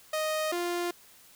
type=tone pair in turn; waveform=sawtooth; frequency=622.3 / 349.3 Hz; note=D#5 / F4; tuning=0 / 0 cents; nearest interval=minor seventh; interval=1000 cents; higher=first; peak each=-24 / -25 dBFS; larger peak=first; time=0.13-0.52 / 0.52-0.91 s; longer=neither; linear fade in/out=5 ms; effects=white hiss -56 dBFS RMS until 1.35 s